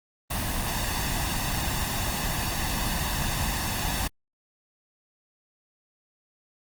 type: noise with comb filter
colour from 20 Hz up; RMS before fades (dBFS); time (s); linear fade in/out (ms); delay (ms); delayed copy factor
pink; -28; 0.3-4.08; 10; 1.1; +0.6
effects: Opus 24 kbps